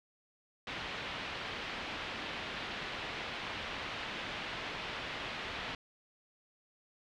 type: low-pass noise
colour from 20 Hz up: white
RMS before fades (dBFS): -41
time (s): 0.67-5.75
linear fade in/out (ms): 2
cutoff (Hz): 3400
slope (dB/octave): 24
effects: none